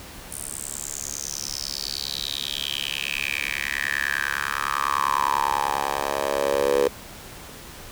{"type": "tone with high-pass filter sweep", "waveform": "10% pulse", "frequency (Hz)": 70, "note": "C#2", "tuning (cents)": 18, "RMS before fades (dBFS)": -26, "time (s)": [0.31, 6.88], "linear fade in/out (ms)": 5, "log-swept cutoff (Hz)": [9400, 470], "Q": 6.2, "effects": ["pink hiss -41 dBFS RMS until 7.91 s"]}